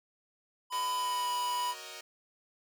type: tone with pitch glide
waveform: square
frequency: 1001 to 984.4 Hz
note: B5 to B5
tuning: +23 to -6 cents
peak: -31 dBFS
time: 0.7-1.75 s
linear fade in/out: 50 ms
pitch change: -29 cents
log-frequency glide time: 0.94-1.31 s
type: chord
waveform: 5% pulse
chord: D# minor seventh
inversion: first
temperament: equal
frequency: 370 / 466.2 / 554.4 / 622.3 Hz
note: F#4 / A#4 / C#5 / D#5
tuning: 0 / 0 / 0 / 0 cents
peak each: -39 / -37 / -41 / -35 dBFS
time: 0.72-2.01 s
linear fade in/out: 5 ms
effects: none